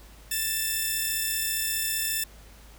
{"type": "tone pair together", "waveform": "5% pulse", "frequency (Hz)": [1773, 2642], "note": ["A6", "E7"], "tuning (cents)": [13, 3], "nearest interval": "perfect fifth", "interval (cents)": 690, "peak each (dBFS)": [-17, -21], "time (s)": [0.31, 2.24], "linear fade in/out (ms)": 5, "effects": ["added 53 Hz sine -48 dBFS peak until 2.78 s", "pink hiss -53 dBFS RMS until 2.78 s"]}